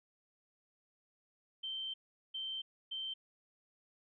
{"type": "tone bursts at uneven times", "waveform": "sine", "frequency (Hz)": 3118, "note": "G7", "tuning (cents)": -10, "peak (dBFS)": -38, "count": 3, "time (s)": [[1.63, 1.94], [2.34, 2.62], [2.91, 3.14]], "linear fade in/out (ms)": 10, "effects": []}